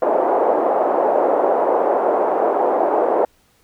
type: band-pass noise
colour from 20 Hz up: white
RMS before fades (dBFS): -17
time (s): 0.02-3.25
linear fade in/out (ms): 2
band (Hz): 390 to 750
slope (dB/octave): 24
effects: pink hiss -58 dBFS RMS until 3.63 s